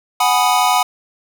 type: chord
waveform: square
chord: G# minor seventh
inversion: third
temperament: equal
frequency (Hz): 740 / 830.6 / 987.8 / 1244.5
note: F#5 / G#5 / B5 / D#6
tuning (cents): 0 / 0 / 0 / 0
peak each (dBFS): -17 / -20 / -18 / -20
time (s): 0.2-0.83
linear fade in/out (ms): 5
effects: none